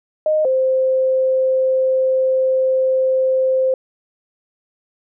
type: tone pair in turn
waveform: sine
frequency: 618 / 522 Hz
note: D#5 / C5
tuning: -12 / -4 cents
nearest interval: minor third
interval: 292 cents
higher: first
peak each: -13 dBFS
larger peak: neither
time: 0.26-0.45 / 0.45-3.74 s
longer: second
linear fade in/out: 2 ms
effects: none